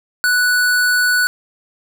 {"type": "tone", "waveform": "square", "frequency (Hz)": 1480, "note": "F#6", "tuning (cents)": 0, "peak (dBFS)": -13, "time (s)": [0.24, 1.27], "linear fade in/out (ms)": 0, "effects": []}